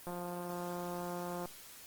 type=click train; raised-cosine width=1 ms; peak=-28 dBFS; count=245; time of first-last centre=0.07-1.456 s; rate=176 Hz; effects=white hiss -53 dBFS RMS until 1.86 s + Opus 24 kbps